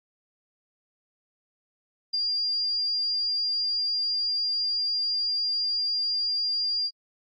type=tone with ADSR envelope; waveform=sine; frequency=4798 Hz; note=D8; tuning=36 cents sharp; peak=-22 dBFS; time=2.13-6.91 s; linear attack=14 ms; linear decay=11 ms; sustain=-2 dB; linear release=52 ms; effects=AAC 32 kbps